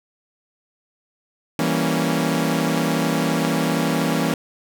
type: chord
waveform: sawtooth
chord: E diminished seventh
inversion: none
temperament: equal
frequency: 164.81 / 196 / 233.1 / 277.2 Hz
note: E3 / G3 / Bb3 / Db4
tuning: 0 / 0 / 0 / 0 cents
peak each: -19 / -23 / -20 / -20 dBFS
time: 1.59-4.34 s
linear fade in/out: 2 ms
effects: none